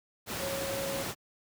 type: tone in noise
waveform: sine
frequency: 548 Hz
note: C#5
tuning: 20 cents flat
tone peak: -34 dBFS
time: 0.38-1.05 s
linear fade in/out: 50 ms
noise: pink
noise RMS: -35 dBFS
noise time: 0.26-1.15 s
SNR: -2 dB
effects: high-pass 100 Hz 12 dB/octave